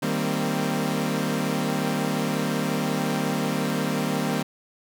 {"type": "chord", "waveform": "sawtooth", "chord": "C minor seventh", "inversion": "first", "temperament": "equal with one note detuned", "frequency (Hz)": [155.56, 196, 230.5, 261.6], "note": ["Eb3", "G3", "Bb3", "C4"], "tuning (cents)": [0, 0, -19, 0], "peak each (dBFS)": -25, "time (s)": [0.02, 4.43], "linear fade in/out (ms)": 10, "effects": []}